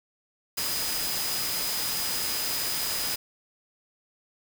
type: tone in noise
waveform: sine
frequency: 4978 Hz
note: D#8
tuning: in tune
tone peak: -33 dBFS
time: 0.57-3.16 s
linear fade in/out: 10 ms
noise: white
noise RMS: -30 dBFS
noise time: 0.57-3.16 s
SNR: -6 dB
effects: none